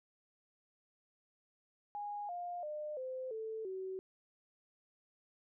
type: tone with pitch steps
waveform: sine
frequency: 824 / 705 / 603.2 / 516.1 / 441.6 / 377.8 Hz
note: G#5 / F5 / D5 / C5 / A4 / F#4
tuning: -14 / +16 / +46 / -24 / +6 / +36 cents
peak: -39 dBFS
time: 1.95-3.99 s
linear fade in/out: 0 ms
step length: 340 ms
effects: none